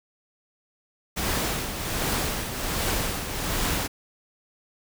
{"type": "noise with tremolo", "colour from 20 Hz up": "pink", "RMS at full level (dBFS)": -25, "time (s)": [1.16, 3.88], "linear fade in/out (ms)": 20, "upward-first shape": "triangle", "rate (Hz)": 1.3, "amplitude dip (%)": 60, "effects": []}